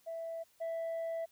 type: tone pair in turn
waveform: sine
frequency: 660 / 660 Hz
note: E5 / E5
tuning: +2 / +2 cents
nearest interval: unison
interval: 0 cents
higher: neither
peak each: -37 / -32 dBFS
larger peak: second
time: 0.06-0.44 / 0.6-1.26 s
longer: second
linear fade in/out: 20 ms
effects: tanh soft clip ceiling -34 dBFS + white hiss -69 dBFS RMS until 1.31 s